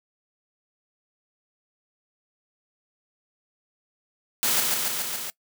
white noise with echo, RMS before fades -23 dBFS, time 4.43-4.6 s, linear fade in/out 0 ms, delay 140 ms, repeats 5, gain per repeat -2 dB, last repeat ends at 5.3 s, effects noise-tail reverb RT60 0.1 s tail -21 dB re dry + high-pass 150 Hz 12 dB/octave

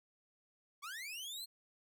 sawtooth linear sweep, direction up, 1078 to 4259 Hz, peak -40 dBFS, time 0.82-1.46 s, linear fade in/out 20 ms, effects none

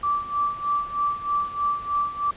sine tone with tremolo, 1165 Hz, D6, 14 cents flat, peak -19 dBFS, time 0.03-2.31 s, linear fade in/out 5 ms, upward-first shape sine, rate 3.2 Hz, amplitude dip 80%, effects pink hiss -45 dBFS RMS until 2.36 s + resampled to 8000 Hz

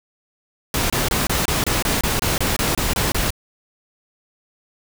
pink noise bursts, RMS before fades -20 dBFS, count 14, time 0.74-3.305 s, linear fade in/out 2 ms, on 160 ms, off 25 ms, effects none

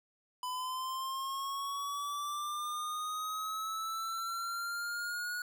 square linear sweep, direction up, 999 to 1458 Hz, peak -36 dBFS, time 0.43-5.42 s, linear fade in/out 2 ms, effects none

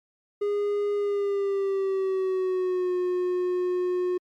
triangle tone with pitch glide, 410 to 361.1 Hz, G#4 to F#4, -22 to -42 cents, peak -21 dBFS, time 0.41-4.18 s, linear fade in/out 10 ms, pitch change -220 cents, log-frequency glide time 0.95-2.94 s, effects MP3 64 kbps

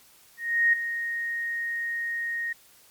sine tone with ADSR envelope, 1864.7 Hz, A#6, in tune, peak -16 dBFS, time 0.37-2.53 s, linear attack 360 ms, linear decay 8 ms, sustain -11 dB, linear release 7 ms, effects white hiss -56 dBFS RMS until 2.9 s + MP3 96 kbps

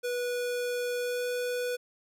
square tone with pitch glide, 489.1 to 492.2 Hz, B4 to B4, -17 to -6 cents, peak -30 dBFS, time 0.03-1.77 s, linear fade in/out 20 ms, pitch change +11 cents, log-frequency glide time 0.98-1.25 s, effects none

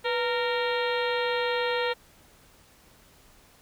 harmonic tone with a mistuned harmonic, 463 Hz, A#4, 12 cents flat, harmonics 1 / 2 / 3 / 4 / 5 / 6 / 7 / 8 / 9, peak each -27 / -32 / -35 / -34 / -37 / -39 / -38 / -39 / -42 dBFS, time 0.04-1.94 s, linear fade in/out 20 ms, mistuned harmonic 1, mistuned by +98 cents, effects pink hiss -57 dBFS RMS until 3.61 s

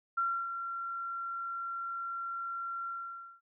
sine tone with ADSR envelope, 1369 Hz, F6, 35 cents flat, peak -27 dBFS, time 0.17-3.41 s, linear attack 10 ms, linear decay 290 ms, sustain -8 dB, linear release 540 ms, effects none

